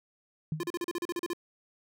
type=tone with exponential decay; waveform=sine; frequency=155.6 Hz; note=D#3; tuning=in tune; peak=-26 dBFS; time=0.52-0.7 s; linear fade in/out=2 ms; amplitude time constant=39 ms
type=tone bursts; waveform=square; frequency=347.3 Hz; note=F4; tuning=10 cents flat; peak=-31 dBFS; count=11; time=0.6-1.333 s; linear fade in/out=2 ms; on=33 ms; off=37 ms
effects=none